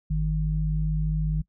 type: tone pair together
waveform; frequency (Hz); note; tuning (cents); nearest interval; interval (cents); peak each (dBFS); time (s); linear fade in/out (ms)
sine; 50.64 / 155.56; G#1 / D#3; -43 / 0; octave + perfect fifth; 1943; -25; 0.1-1.42; 10
effects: noise-tail reverb RT60 0.1 s tail -23 dB re dry